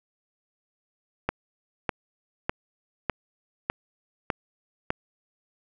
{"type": "click train", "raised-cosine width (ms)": 0.5, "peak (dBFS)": -9, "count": 7, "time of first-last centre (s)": [1.29, 4.904], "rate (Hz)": 1.66, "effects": []}